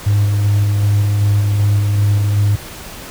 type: tone with tremolo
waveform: triangle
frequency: 102.5 Hz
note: G#2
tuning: 22 cents flat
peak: -7 dBFS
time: 0.06-2.56 s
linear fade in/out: 10 ms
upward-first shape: square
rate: 2.6 Hz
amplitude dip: 25%
effects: tanh soft clip ceiling -5 dBFS + pink hiss -32 dBFS RMS until 3.1 s